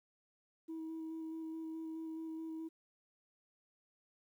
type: tone with vibrato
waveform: sine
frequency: 321.8 Hz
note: E4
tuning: 42 cents flat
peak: -39 dBFS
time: 0.68-2.69 s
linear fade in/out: 20 ms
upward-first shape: square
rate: 4.7 Hz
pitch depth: 10 cents each way
effects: tanh soft clip ceiling -39 dBFS + 12-bit